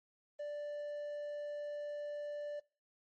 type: tone with quantisation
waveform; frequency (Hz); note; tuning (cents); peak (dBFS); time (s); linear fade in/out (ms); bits
triangle; 587.3; D5; 0; -37; 0.39-2.6; 10; 11
effects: noise-tail reverb RT60 0.4 s tail -24 dB re dry + MP3 32 kbps